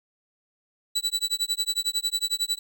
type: tone with tremolo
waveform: 35% pulse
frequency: 3951 Hz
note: B7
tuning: in tune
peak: -19 dBFS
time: 0.95-2.59 s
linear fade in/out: 10 ms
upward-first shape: sine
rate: 11 Hz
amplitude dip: 100%
effects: none